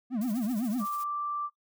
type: tone with vibrato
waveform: triangle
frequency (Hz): 230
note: A#3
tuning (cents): -23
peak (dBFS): -25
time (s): 0.1-0.86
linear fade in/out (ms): 50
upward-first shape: triangle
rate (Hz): 7.9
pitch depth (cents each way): 270
type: noise with tremolo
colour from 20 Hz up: blue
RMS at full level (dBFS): -44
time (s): 0.21-1.04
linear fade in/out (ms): 5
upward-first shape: triangle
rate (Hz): 14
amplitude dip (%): 60
type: tone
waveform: sine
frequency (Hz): 1174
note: D6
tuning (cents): -1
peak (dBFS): -30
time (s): 0.79-1.5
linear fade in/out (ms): 50
effects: noise-tail reverb RT60 0.1 s tail -17 dB re dry